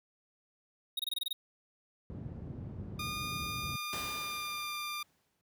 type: tone bursts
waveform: square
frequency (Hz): 3752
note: A#7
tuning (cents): +11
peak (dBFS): -32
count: 8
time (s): 0.97-1.33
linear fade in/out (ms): 5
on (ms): 24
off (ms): 24
type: low-pass noise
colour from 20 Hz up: white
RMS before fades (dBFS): -40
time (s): 2.1-3.76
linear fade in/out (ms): 0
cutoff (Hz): 140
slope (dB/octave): 12
type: tone with pitch glide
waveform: 15% pulse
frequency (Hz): 1217 to 1194.7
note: D#6 to D6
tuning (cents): -39 to +29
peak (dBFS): -30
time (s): 2.99-5.03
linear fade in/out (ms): 5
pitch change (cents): -32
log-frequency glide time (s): 3.25-4.73
type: noise with exponential decay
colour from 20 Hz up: pink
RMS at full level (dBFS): -40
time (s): 3.93-5.41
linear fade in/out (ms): 0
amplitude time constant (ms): 320
effects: high-pass 80 Hz 12 dB/octave